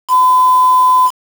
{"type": "tone with quantisation", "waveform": "sine", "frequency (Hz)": 1013, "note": "B5", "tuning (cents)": 44, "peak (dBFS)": -6, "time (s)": [0.08, 1.11], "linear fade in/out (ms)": 50, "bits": 4, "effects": []}